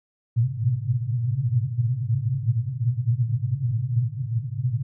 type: band-pass noise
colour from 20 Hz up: white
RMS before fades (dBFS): -24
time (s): 0.36-4.83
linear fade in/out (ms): 10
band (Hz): 110 to 130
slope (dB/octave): 96
effects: none